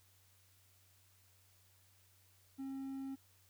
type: tone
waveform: triangle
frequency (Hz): 269.3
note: C#4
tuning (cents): -50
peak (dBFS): -39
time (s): 2.58-3.16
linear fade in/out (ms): 20
effects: added 94 Hz sine -70 dBFS peak until 3.49 s + white hiss -70 dBFS RMS until 3.49 s